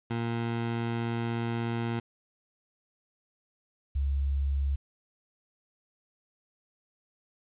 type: tone pair in turn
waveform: 20% pulse / sine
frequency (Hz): 116.54 / 69.3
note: A#2 / C#2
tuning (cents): 0 / 0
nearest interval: major sixth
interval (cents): 900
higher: first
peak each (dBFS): -24 / -25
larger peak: first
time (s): 0.1-2 / 3.95-4.76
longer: first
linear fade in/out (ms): 10
effects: resampled to 8000 Hz + 10-bit